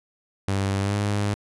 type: tone with pitch glide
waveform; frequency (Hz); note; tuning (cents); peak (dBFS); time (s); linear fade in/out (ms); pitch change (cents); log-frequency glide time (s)
sawtooth; 98 to 102.52; G2 to G#2; 0 to -22; -18; 0.48-1.34; 0; +78; 0.8-0.95
effects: resampled to 24000 Hz